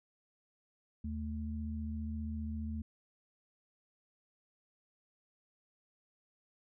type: tone pair together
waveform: sine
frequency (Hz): 78.3 / 220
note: D#2 / A3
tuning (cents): +11 / 0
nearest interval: octave + tritone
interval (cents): 1789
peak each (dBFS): -38 / -40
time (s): 1.04-2.82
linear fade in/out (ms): 5
effects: none